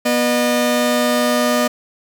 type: tone pair together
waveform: sawtooth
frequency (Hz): 243.4 / 608.4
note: B3 / D#5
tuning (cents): -25 / -39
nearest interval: octave + major third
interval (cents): 1586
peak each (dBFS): -13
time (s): 0.05-1.68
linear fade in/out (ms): 10
effects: none